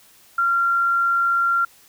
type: tone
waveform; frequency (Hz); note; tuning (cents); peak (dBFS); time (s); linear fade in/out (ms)
sine; 1379; F6; -22; -16; 0.38-1.65; 5
effects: white hiss -52 dBFS RMS until 1.88 s